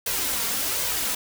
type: noise with flanger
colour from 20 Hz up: white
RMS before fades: -26 dBFS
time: 0.06-1.15 s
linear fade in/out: 5 ms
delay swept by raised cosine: 1.9 to 4.4 ms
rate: 1.3 Hz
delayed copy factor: +0.55
effects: none